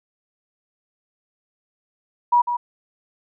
sine tone with echo, 964 Hz, B5, 42 cents flat, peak -12 dBFS, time 2.32-2.42 s, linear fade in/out 10 ms, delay 150 ms, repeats 1, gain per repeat -8 dB, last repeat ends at 2.57 s, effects none

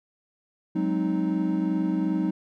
triangle chord, Ab dominant seventh, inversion third, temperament equal, 185 / 207.7 / 261.6 / 311.1 Hz, Gb3 / Ab3 / C4 / Eb4, 0 / 0 / 0 / 0 cents, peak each -25 / -29 / -30 / -24 dBFS, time 0.75-2.31 s, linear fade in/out 10 ms, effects none

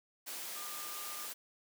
sine tone in noise, 1204 Hz, D6, 43 cents sharp, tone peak -49 dBFS, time 0.55-1.27 s, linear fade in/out 20 ms, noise white, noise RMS -43 dBFS, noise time 0.26-1.34 s, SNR -9 dB, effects high-pass 300 Hz 12 dB/octave

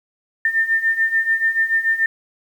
sine beating tone pair, 1799 / 1805.9 Hz, A6 / A6, +38 / +45 cents, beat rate 6.9 Hz, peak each -21 / -17 dBFS, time 0.45-2.06 s, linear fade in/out 2 ms, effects 8-bit

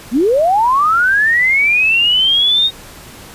sine linear sweep, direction up, 207.1 to 3745 Hz, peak -9 dBFS, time 0.11-2.71 s, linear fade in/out 50 ms, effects pink hiss -36 dBFS RMS until 3.34 s + resampled to 32000 Hz

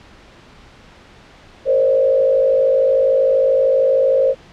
sine tone with frequency modulation, 533 Hz, C5, 32 cents sharp, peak -11 dBFS, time 1.65-4.35 s, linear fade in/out 50 ms, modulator 53 Hz, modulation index 0.92, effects pink hiss -44 dBFS RMS until 4.52 s + low-pass 4000 Hz 12 dB/octave

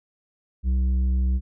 triangle tone with tanh clipping, 63.8 Hz, C2, 43 cents flat, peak -20 dBFS, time 0.63-1.41 s, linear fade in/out 50 ms, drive 11 dB, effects none

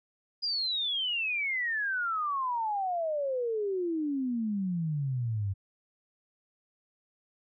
sine exponential sweep, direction down, 4936 to 94.7 Hz, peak -28 dBFS, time 0.42-5.54 s, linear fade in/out 20 ms, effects none

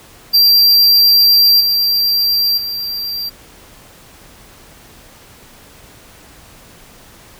square tone with level steps, 4723 Hz, D8, 9 cents sharp, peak -7 / -12 / -20 dBFS, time 0.33-3.3 s, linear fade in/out 20 ms, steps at 1.6 / 2.57 s, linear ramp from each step 10 ms, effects pink hiss -42 dBFS RMS until 7.39 s

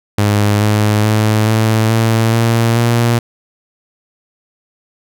sawtooth tone with pitch steps, 103.6 / 105.84 / 108.12 / 110.46 / 112.85 / 115.28 / 117.77 Hz, G#2 / G#2 / A2 / A2 / A2 / A#2 / A#2, -4 / +33 / -30 / +7 / +44 / -19 / +18 cents, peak -6 dBFS, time 0.18-3.19 s, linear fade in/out 5 ms, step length 430 ms, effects none

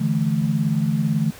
sine chord, D suspended second, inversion none, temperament equal with one note detuned, 146.83 / 164.81 / 217.1 Hz, D3 / E3 / A3, 0 / 0 / -23 cents, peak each -22 dBFS, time 0-1.31 s, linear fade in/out 10 ms, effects pink hiss -42 dBFS RMS until 1.39 s + high-pass 60 Hz 12 dB/octave

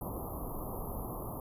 pink band-stop noise, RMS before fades -39 dBFS, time 0.01-1.4 s, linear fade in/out 2 ms, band 1200 to 11000 Hz, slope 96 dB/octave, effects resampled to 32000 Hz

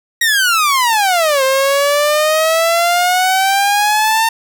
sawtooth exponential two-way sweep, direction down then up, 1912 to 526 to 907 Hz, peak -7 dBFS, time 0.21-4.29 s, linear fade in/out 5 ms, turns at 1.43 s, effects none

